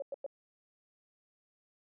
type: tone bursts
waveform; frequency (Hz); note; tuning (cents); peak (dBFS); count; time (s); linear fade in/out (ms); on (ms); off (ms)
sine; 554.4; C#5; 0; -35; 3; 0-0.264; 2; 22; 99
effects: none